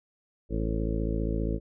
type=harmonic tone; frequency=55 Hz; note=A1; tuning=in tune; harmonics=1 / 2 / 3 / 4 / 5 / 6 / 8 / 9 / 10; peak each=-29 / -35 / -35 / -36 / -37 / -36 / -37 / -43 / -42 dBFS; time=0.49-1.6 s; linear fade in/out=50 ms; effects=none